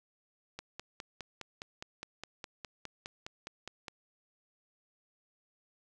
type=click train; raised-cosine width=0.2 ms; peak=-24 dBFS; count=17; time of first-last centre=0.59-3.882 s; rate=4.86 Hz; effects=none